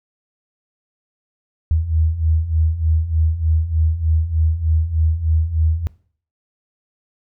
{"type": "beating tone pair", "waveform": "sine", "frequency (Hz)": [77.78, 81.08], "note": ["D#2", "E2"], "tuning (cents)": [0, -28], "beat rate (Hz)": 3.3, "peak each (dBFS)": [-20, -16], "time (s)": [1.71, 5.87], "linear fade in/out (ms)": 0, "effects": ["noise-tail reverb RT60 0.5 s tail -21 dB re dry"]}